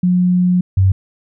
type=tone pair in turn; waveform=sine; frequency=180 / 95.35 Hz; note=F#3 / G2; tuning=-47 / -47 cents; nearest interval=major seventh; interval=1100 cents; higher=first; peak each=-10 / -8 dBFS; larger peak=second; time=0.03-0.61 / 0.77-0.92 s; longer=first; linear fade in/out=5 ms; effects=none